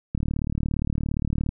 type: click train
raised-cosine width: 5 ms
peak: -13 dBFS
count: 51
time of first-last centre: 0.15-1.49 s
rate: 37.3 Hz
effects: none